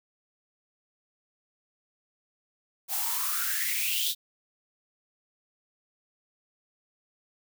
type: noise with high-pass filter sweep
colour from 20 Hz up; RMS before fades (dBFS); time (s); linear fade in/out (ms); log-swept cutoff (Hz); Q
blue; -29; 2.88-4.15; 50; 700 to 3700; 8.6
effects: none